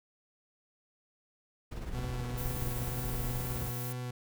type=noise with tremolo; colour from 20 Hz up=brown; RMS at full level=-36 dBFS; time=1.71-3.71 s; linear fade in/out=10 ms; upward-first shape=sine; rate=19 Hz; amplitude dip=50%
type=tone with vibrato; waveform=40% pulse; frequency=123.47 Hz; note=B2; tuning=in tune; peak=-35 dBFS; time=1.94-4.11 s; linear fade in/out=5 ms; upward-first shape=sine; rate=2.1 Hz; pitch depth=20 cents each way
type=noise; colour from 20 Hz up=violet; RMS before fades=-42 dBFS; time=2.37-3.93 s; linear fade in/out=10 ms
effects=none